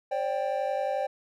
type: chord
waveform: triangle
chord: C suspended second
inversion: none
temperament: equal with one note detuned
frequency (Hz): 536.1 / 587.3 / 784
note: C5 / D5 / G5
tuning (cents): +42 / 0 / 0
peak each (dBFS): -29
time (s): 0.11-1.07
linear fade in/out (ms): 10
effects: none